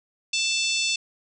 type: harmonic tone with a mistuned harmonic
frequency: 884 Hz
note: A5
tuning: 8 cents sharp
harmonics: 3 / 4 / 5 / 6 / 7 / 8 / 9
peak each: -26 / -28 / -30 / -32 / -33 / -34 / -35 dBFS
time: 0.33-0.96 s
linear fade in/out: 5 ms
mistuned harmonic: 7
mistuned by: -36 cents
effects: none